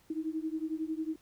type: beating tone pair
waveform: sine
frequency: 312.3 / 323.3 Hz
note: D#4 / E4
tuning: +7 / -34 cents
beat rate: 11 Hz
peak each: -35 / -36 dBFS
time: 0.1-1.16 s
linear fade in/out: 5 ms
effects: pink hiss -65 dBFS RMS until 1.21 s